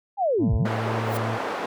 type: linear two-way sweep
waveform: sine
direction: down then up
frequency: 838 to 48.13 to 245.5 Hz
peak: -19 dBFS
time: 0.17-0.68 s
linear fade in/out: 50 ms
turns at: 0.54 s
type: harmonic tone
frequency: 112.2 Hz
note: A2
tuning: 34 cents sharp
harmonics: 1 / 2 / 3 / 4 / 5 / 6 / 7 / 8 / 9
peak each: -27 / -33 / -42 / -36 / -44 / -41 / -50 / -49 / -52 dBFS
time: 0.38-1.39 s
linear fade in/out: 50 ms
type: band-pass noise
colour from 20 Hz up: white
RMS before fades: -29 dBFS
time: 0.65-1.66 s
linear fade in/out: 5 ms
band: 310 to 1000 Hz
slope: 12 dB/octave
type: noise with exponential growth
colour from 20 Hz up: blue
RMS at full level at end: -34 dBFS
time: 1-1.17 s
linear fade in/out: 0 ms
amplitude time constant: 35 ms
effects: none